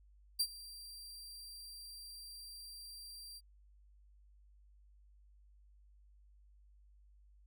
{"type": "tone with ADSR envelope", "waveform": "sawtooth", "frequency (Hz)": 4719, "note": "D8", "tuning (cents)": 7, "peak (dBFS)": -26, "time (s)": [0.39, 3.41], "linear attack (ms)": 14, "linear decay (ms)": 62, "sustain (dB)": -20, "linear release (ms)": 39, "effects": ["added 50 Hz sine -61 dBFS peak until 7.46 s"]}